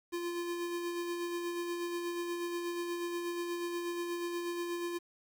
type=tone with tremolo; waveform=square; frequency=346.2 Hz; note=F4; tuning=15 cents flat; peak=-34 dBFS; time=0.12-4.99 s; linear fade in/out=20 ms; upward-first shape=sine; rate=8.3 Hz; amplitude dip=35%; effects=10-bit